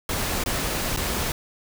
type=noise with dropouts; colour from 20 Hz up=pink; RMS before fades=-26 dBFS; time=0.09-1.32 s; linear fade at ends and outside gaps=2 ms; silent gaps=0.438-0.46 / 0.964-0.972 s; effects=none